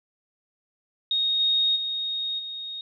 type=tone with level steps; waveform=sine; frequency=3729 Hz; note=A#7; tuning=in tune; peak=-21 / -19 / -26 / -32 dBFS; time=1.11-2.81 s; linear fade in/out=2 ms; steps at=1.39 / 1.75 / 2.38 s; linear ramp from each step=20 ms; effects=none